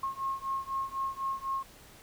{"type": "beating tone pair", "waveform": "sine", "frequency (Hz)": [1077, 1081], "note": ["C6", "C#6"], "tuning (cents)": [50, -44], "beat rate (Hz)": 4, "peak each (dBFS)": [-35, -34], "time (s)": [0.03, 1.63], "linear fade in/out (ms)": 5, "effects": ["pink hiss -54 dBFS RMS until 2.02 s"]}